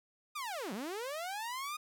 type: linear two-way sweep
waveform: sawtooth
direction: down then up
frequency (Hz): 1244.5 to 179.3 to 1244.5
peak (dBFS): -34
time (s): 0.35-1.77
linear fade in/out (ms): 10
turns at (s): 0.73
effects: none